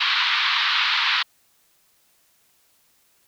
white band-pass noise, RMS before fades -21 dBFS, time 0-1.23 s, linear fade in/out 10 ms, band 970 to 4200 Hz, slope 48 dB/octave, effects white hiss -62 dBFS RMS until 3.27 s

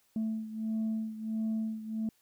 sine beating tone pair, 220 / 221.5 Hz, A3 / A3, 0 / +12 cents, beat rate 1.5 Hz, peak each -31 / -35 dBFS, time 0.16-2.09 s, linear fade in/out 2 ms, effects tanh soft clip ceiling -27 dBFS + white hiss -70 dBFS RMS until 2.21 s

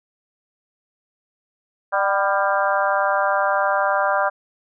harmonic tone with a mistuned harmonic, 198.9 Hz, G3, 25 cents sharp, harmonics 3 / 4 / 5 / 6 / 7 / 8, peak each -22 / -23 / -24 / -25 / -25 / -26 dBFS, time 1.92-4.3 s, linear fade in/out 20 ms, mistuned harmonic 4, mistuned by -49 cents, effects none

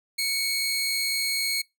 sawtooth tone pair together, 2226 / 4214 Hz, C#7 / C8, +7 / +12 cents, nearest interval major seventh, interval 1105 cents, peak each -24 dBFS, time 0.18-1.62 s, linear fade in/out 10 ms, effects noise-tail reverb RT60 0.2 s tail -24 dB re dry

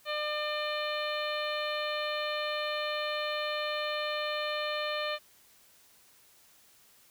harmonic tone, 600 Hz, D5, 37 cents sharp, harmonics 1 / 2 / 3 / 4 / 5 / 6 / 7, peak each -34 / -37 / -39 / -40 / -41 / -42 / -42 dBFS, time 0.05-5.19 s, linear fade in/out 50 ms, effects white hiss -61 dBFS RMS until 7.1 s

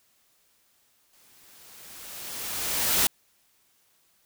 white noise with exponential growth, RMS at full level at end -21 dBFS, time 1.13-3.07 s, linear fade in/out 2 ms, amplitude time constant 420 ms, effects white hiss -66 dBFS RMS until 4.25 s

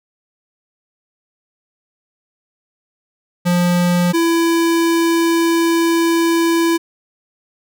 square tone pair in turn, 176.3 / 333.8 Hz, F3 / E4, +17 / +22 cents, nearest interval major seventh, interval 1105 cents, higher second, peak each -13 dBFS, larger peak neither, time 3.45-4.13 / 4.13-6.78 s, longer second, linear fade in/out 20 ms, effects none

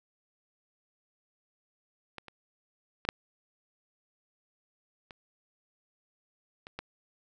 clicks, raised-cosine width 0.3 ms, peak -24 / -30 / -21 / -7 / -29 / -28 / -21 dBFS, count 7, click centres 2.183 / 2.283 / 3.051 / 3.089 / 5.108 / 6.669 / 6.79 s, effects none

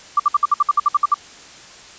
sine tone bursts, 1174.7 Hz, D6, in tune, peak -10 dBFS, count 12, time 0.17-1.143 s, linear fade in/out 5 ms, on 27 ms, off 59 ms, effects white hiss -41 dBFS RMS until 1.98 s + resampled to 16000 Hz

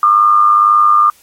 sine tone with amplitude modulation, 1206 Hz, D6, 46 cents sharp, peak -3 dBFS, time 0.03-1.1 s, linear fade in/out 2 ms, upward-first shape sine, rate 102 Hz, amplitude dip 55%, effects white hiss -47 dBFS RMS until 1.22 s + MP3 64 kbps

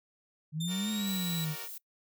sine exponential two-way sweep, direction up then down, 149.4 to 217.5 to 149.4 Hz, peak -31 dBFS, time 0.52-1.56 s, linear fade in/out 50 ms, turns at 0.9 s
sawtooth tone with pitch glide, 3595 to 3920 Hz, A7 to B7, +36 to -14 cents, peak -34 dBFS, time 0.6-1.45 s, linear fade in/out 10 ms, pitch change +150 cents, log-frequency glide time 0.82-1.09 s
5% pulse chord, Gb augmented, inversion none, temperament equal, 370 / 466.2 / 587.3 Hz, Gb4 / Bb4 / D5, 0 / 0 / 0 cents, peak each -37 / -33 / -38 dBFS, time 0.67-1.69 s, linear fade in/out 50 ms
violet noise, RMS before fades -43 dBFS, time 1.07-1.78 s, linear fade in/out 5 ms
effects noise-tail reverb RT60 0.1 s tail -22 dB re dry

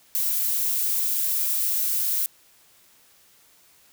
violet noise, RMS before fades -24 dBFS, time 0.15-2.26 s, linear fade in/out 0 ms, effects white hiss -57 dBFS RMS until 3.92 s

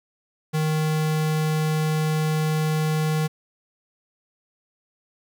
square tone, 155.56 Hz, D#3, in tune, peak -21 dBFS, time 0.53-3.28 s, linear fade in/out 20 ms, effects 10-bit

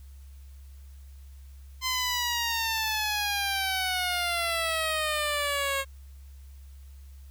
10% pulse exponential sweep, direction down, 1038 to 541 Hz, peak -18 dBFS, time 1.81-5.85 s, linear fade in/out 50 ms, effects added 68 Hz sine -44 dBFS peak until 7.3 s + white hiss -63 dBFS RMS until 7.3 s

